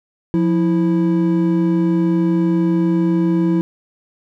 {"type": "tone pair together", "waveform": "triangle", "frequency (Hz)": [175.7, 328.4], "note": ["F3", "E4"], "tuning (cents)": [11, -6], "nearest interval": "major seventh", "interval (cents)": 1083, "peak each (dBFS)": -14, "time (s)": [0.34, 3.61], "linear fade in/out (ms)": 0, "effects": []}